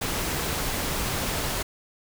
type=noise; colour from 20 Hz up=pink; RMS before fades=-28 dBFS; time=0.01-1.63 s; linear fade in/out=10 ms; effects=none